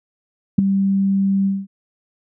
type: tone with ADSR envelope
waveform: sine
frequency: 195.4 Hz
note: G3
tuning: 5 cents flat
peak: -4 dBFS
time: 0.58-1.67 s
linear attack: 9 ms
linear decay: 5 ms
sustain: -10 dB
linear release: 210 ms
effects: none